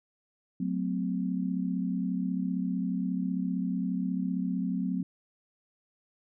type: chord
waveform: sine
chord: F# diminished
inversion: none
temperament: equal with one note detuned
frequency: 185 / 220 / 256.1 Hz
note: F#3 / A3 / C4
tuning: 0 / 0 / -37 cents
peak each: -30 / -36 / -32 dBFS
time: 0.6-5.03 s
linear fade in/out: 5 ms
effects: none